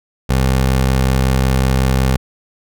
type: tone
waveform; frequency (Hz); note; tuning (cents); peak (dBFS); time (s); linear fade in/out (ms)
20% pulse; 65.41; C2; 0; -7; 0.29-2.17; 10
effects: none